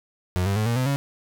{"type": "tone with pitch steps", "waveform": "35% pulse", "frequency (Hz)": [90.6, 98.8, 107.74, 117.49, 128.13, 139.72], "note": ["F#2", "G2", "A2", "A#2", "C3", "C#3"], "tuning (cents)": [-36, 14, -36, 14, -36, 14], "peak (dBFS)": -19, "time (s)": [0.36, 0.96], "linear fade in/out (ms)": 0, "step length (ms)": 100, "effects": []}